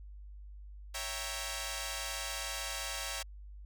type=chord; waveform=5% pulse; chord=C# diminished seventh; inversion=none; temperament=equal; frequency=554.4 / 659.3 / 784 / 932.3 Hz; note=C#5 / E5 / G5 / Bb5; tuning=0 / 0 / 0 / 0 cents; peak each=-31 dBFS; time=0.94-3.23 s; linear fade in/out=10 ms; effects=added 50 Hz sine -46 dBFS peak until 3.65 s